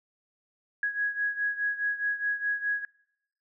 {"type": "beating tone pair", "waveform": "sine", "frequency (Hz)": [1661.2, 1666], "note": ["G#6", "G#6"], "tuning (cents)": [0, 5], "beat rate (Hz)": 4.8, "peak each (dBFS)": [-28, -32], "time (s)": [0.83, 2.85], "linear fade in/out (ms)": 2, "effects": ["noise-tail reverb RT60 0.8 s tail -25 dB re dry"]}